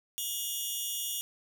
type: tone cluster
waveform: 10% pulse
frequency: 2876 / 3279 / 3540 Hz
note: F#7 / G#7 / A7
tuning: -50 / -23 / +10 cents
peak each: -28 / -29 / -31 dBFS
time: 0.18-1.21 s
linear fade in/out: 0 ms
effects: none